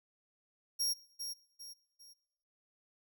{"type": "tone with echo", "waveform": "sawtooth", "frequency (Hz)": 5588, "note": "F8", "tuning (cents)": 0, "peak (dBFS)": -28, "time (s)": [0.79, 0.94], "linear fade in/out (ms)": 20, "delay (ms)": 400, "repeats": 3, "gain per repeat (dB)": -8, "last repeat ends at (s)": 2.14, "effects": ["noise-tail reverb RT60 1.0 s tail -24 dB re dry"]}